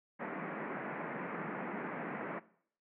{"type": "band-pass noise", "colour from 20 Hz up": "pink", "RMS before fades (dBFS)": -41, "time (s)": [0.19, 2.4], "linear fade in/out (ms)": 20, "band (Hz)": [160, 2200], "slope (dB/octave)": 48, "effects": ["noise-tail reverb RT60 0.6 s tail -19 dB re dry"]}